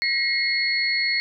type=tone cluster; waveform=sine; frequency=1910 / 2154 / 4353 Hz; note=A#6 / C7 / C#8; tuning=+42 / +50 / -32 cents; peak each=-27 / -23 / -24 dBFS; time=0.02-1.2 s; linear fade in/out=0 ms; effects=none